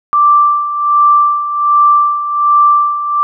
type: tone with tremolo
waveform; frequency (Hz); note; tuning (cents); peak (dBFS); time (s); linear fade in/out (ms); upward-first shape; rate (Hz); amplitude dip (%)
sine; 1174.7; D6; 0; -4; 0.13-3.23; 0; sine; 1.3; 70
effects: none